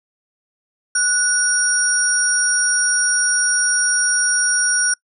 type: tone cluster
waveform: sine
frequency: 1474 / 5620 / 9210 Hz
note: F#6 / F8 / D9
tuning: -7 / +10 / -35 cents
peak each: -19 dBFS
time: 0.95-4.94 s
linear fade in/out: 5 ms
effects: noise-tail reverb RT60 0.1 s tail -25 dB re dry